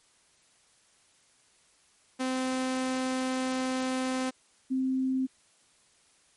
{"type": "tone pair in turn", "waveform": ["sawtooth", "sine"], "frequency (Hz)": [258.6, 261.5], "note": ["C4", "C4"], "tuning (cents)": [-20, -1], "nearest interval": "unison", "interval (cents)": 19, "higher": "second", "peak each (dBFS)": [-24, -25], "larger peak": "first", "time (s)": [[2.19, 4.31], [4.7, 5.27]], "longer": "first", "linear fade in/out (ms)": 20, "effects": ["white hiss -64 dBFS RMS until 6.36 s", "MP3 48 kbps"]}